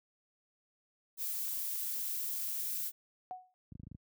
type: noise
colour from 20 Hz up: violet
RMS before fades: -37 dBFS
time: 1.17-2.92 s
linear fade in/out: 50 ms
type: tone with exponential decay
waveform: sine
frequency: 738 Hz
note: F#5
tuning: 5 cents flat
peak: -36 dBFS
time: 3.31-3.54 s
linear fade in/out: 0 ms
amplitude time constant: 48 ms
type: clicks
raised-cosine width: 5 ms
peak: -34 dBFS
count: 7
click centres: 3.722 / 3.754 / 3.798 / 3.834 / 3.87 / 3.916 / 3.948 s
effects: high-pass 80 Hz 12 dB/octave

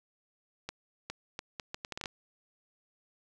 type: accelerating click train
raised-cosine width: 0.2 ms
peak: -20 dBFS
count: 11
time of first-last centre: 0.69-2.058 s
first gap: 410 ms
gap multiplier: 0.71
effects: none

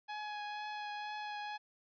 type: tone with vibrato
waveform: sawtooth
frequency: 838 Hz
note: G#5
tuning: 15 cents sharp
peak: -36 dBFS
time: 0.08-1.58 s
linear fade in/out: 20 ms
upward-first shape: triangle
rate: 2.1 Hz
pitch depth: 16 cents each way
effects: resampled to 11025 Hz

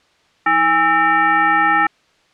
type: tone with frequency modulation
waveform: sine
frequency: 1318.5 Hz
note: E6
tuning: in tune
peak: -11 dBFS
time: 0.46-1.87 s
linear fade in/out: 5 ms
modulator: 499 Hz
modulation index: 1.4
effects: white hiss -56 dBFS RMS until 2.33 s + low-pass 4000 Hz 12 dB/octave

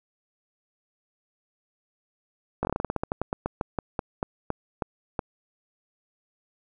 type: slowing click train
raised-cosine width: 1 ms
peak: -12 dBFS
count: 22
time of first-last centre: 2.63-5.192 s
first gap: 19 ms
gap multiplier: 1.16
effects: none

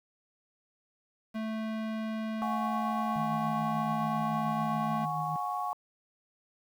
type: tone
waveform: square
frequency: 220 Hz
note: A3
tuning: in tune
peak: -33 dBFS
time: 1.34-5.06 s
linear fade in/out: 20 ms
type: chord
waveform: sine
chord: F# suspended second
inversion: none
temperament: equal with one note detuned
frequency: 726.4 / 830.6 / 1108.7 Hz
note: F#5 / G#5 / C#6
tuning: -32 / 0 / 0 cents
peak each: -35 / -36 / -34 dBFS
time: 2.42-5.73 s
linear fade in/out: 0 ms
type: tone with tremolo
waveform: sine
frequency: 156.7 Hz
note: D#3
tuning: 13 cents sharp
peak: -34 dBFS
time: 3.16-5.36 s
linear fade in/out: 0 ms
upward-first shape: triangle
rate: 7 Hz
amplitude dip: 45%
effects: low-pass 3000 Hz 12 dB/octave + 9-bit

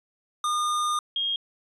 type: tone pair in turn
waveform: square / sine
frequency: 1216 / 3246 Hz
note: D#6 / G#7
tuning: -40 / -40 cents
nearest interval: octave + perfect fourth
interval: 1700 cents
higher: second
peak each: -24 dBFS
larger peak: neither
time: 0.44-0.99 / 1.16-1.36 s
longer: first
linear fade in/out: 2 ms
effects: resampled to 24000 Hz

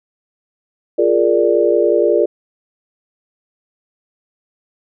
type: chord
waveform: sine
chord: Bb dominant seventh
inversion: second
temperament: equal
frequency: 349.2 / 415.3 / 466.2 / 587.3 Hz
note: F4 / Ab4 / Bb4 / D5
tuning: 0 / 0 / 0 / 0 cents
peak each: -16 dBFS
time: 0.98-2.26 s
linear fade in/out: 10 ms
effects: none

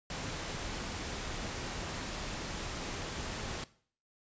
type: noise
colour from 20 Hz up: pink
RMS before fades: -39 dBFS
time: 0.1-3.64 s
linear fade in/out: 2 ms
effects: noise-tail reverb RT60 0.5 s tail -18 dB re dry + resampled to 16000 Hz

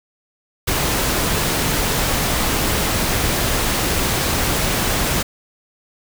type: noise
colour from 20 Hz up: pink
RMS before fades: -19 dBFS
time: 0.67-5.23 s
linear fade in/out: 10 ms
effects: none

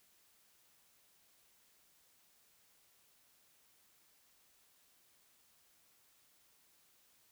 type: silence
effects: white hiss -70 dBFS RMS until 7.31 s

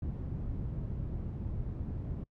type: low-pass noise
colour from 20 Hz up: white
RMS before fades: -37 dBFS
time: 0.02-2.24 s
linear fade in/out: 5 ms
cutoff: 120 Hz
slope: 12 dB/octave
effects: noise-tail reverb RT60 0.1 s tail -25 dB re dry

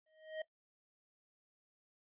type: tone with exponential growth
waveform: square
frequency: 628 Hz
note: D#5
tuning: 16 cents sharp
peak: -38 dBFS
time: 0.06-0.42 s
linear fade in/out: 5 ms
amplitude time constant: 78 ms
effects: noise-tail reverb RT60 0.1 s tail -17 dB re dry + resampled to 8000 Hz

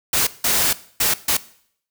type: noise bursts at uneven times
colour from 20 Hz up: white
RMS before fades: -18 dBFS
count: 4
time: 0.13-0.27 / 0.44-0.73 / 1-1.14 / 1.28-1.37 s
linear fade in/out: 5 ms
effects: noise-tail reverb RT60 0.6 s tail -18 dB re dry

